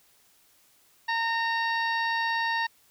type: harmonic tone with a mistuned harmonic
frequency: 917 Hz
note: A#5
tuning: 29 cents flat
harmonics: 1 / 2 / 3 / 4 / 5 / 6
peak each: -28 / -28 / -38 / -38 / -40 / -45 dBFS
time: 1.08-2.67 s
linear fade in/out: 10 ms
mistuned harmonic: 4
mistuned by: +63 cents
effects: white hiss -62 dBFS RMS until 2.9 s